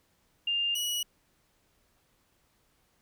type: tone pair in turn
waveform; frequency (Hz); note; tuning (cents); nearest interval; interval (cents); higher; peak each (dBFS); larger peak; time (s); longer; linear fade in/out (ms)
sine / sawtooth; 2803 / 2919; F7 / F#7; +6 / -24; minor second; 70; second; -26; neither; 0.47-0.75 / 0.75-1.03; neither; 5
effects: pink hiss -70 dBFS RMS until 3.01 s